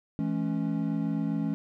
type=chord; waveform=triangle; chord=C# minor; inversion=first; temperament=equal with one note detuned; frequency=164.81 / 212.6 / 277.2 Hz; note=E3 / G#3 / C#4; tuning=0 / +41 / 0 cents; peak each=-29 dBFS; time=0.19-1.54 s; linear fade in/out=0 ms; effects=none